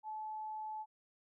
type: tone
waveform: sine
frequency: 864 Hz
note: A5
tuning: 32 cents flat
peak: -40 dBFS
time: 0.03-0.86 s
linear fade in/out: 50 ms
effects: none